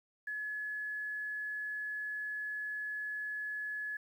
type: tone with quantisation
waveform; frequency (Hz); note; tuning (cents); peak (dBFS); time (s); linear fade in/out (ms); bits
sine; 1702; G#6; +42; -36; 0.27-3.97; 5; 11
effects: none